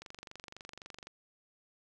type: click train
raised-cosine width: 0.2 ms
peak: -29 dBFS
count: 26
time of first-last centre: 0.02-1.07 s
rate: 23.8 Hz
effects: none